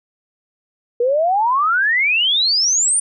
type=exponential sweep; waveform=sine; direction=up; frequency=466.2 to 9397 Hz; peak=-13 dBFS; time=1-3 s; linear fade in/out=5 ms; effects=none